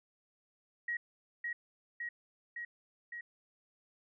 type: tone with echo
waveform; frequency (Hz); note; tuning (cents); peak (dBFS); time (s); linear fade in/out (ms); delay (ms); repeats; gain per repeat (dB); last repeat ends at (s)
sine; 1898; A#6; +31; -33; 0.88-0.97; 5; 560; 4; -2; 3.21
effects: none